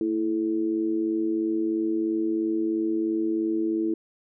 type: tone with amplitude modulation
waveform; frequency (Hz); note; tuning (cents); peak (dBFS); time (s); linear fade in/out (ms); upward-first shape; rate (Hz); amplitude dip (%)
sine; 329.6; E4; 0; -19; 0.01-3.94; 2; sine; 103; 75
effects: none